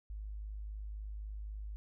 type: tone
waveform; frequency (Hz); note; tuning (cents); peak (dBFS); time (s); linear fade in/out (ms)
sine; 51.91; G#1; 0; -40; 0.1-1.76; 0
effects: none